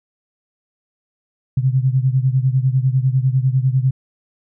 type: beating tone pair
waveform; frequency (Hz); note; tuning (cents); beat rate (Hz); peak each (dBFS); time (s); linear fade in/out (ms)
sine; 127.8 / 137.8; C3 / C#3; -40 / -10; 10; -15 / -18; 1.57-3.91; 5
effects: none